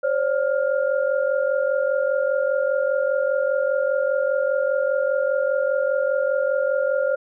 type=tone cluster; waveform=sine; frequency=530 / 575 / 1405 Hz; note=C5 / D5 / F6; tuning=+22 / -37 / +10 cents; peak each=-21 / -22 / -29 dBFS; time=0.03-7.16 s; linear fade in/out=10 ms; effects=none